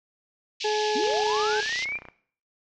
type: band-pass noise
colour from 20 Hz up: pink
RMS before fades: -33 dBFS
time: 0.6-1.85 s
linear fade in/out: 10 ms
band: 2400 to 5900 Hz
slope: 48 dB/octave
type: harmonic tone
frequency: 424.7 Hz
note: G#4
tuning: 39 cents sharp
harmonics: 1 / 2 / 4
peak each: -24 / -28 / -35 dBFS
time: 0.64-1.61 s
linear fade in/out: 10 ms
type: linear sweep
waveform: sine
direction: up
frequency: 223.1 to 2417 Hz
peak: -28 dBFS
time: 0.95-1.98 s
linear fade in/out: 10 ms
type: click train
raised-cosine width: 0.5 ms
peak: -27 dBFS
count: 33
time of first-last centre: 1.04-2.086 s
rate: 30.6 Hz
effects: noise-tail reverb RT60 0.5 s tail -17 dB re dry